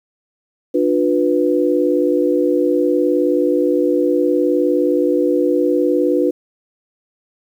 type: chord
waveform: sine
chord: B diminished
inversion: first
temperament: just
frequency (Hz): 296.3 / 355.6 / 493.9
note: D4 / F4 / B4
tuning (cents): +15 / +31 / 0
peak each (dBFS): -17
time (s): 0.74-6.31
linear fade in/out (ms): 10
effects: 8-bit

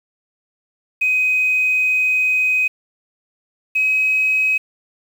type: tone pair in turn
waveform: sine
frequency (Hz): 2514 / 2540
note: D#7 / D#7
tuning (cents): +17 / +35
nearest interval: unison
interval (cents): 18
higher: second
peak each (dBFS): -13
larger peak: neither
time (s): 1.01-2.68 / 3.75-4.58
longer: first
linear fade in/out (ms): 10
effects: tanh soft clip ceiling -9 dBFS + 7-bit

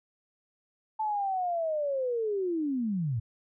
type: linear sweep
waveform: sine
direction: down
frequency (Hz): 880 to 103.83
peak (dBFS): -27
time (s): 0.99-3.2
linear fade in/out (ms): 10
effects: none

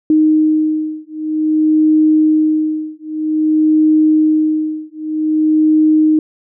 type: beating tone pair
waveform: sine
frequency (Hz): 310 / 310.52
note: D#4 / D#4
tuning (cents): -6 / -3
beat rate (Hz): 0.52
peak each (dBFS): -13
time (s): 0.1-6.19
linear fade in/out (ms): 2
effects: none

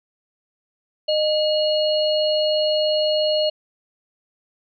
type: tone cluster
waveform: sine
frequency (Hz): 613 / 2889 / 4308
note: D#5 / F#7 / C8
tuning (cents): -26 / -42 / +50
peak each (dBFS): -18 / -26 / -25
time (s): 1.08-3.5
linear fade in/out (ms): 10
effects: none

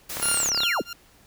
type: noise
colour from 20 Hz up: white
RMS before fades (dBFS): -33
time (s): 0.09-0.5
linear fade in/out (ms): 10
type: click train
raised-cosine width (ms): 0.5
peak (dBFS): -16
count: 17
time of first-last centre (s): 0.17-0.634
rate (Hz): 34.5
type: tone with tremolo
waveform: 15% pulse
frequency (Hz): 1396.9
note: F6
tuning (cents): 0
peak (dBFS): -18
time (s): 0.22-0.93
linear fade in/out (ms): 2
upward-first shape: triangle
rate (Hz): 2.8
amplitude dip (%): 100
type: linear sweep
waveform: sine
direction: down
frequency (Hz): 11175 to 91.8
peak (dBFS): -22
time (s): 0.22-0.82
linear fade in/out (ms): 10
effects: pink hiss -56 dBFS RMS until 1.26 s

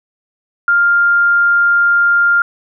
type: tone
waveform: sine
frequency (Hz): 1400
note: F6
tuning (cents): +4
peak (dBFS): -8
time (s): 0.68-2.42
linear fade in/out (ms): 2
effects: none

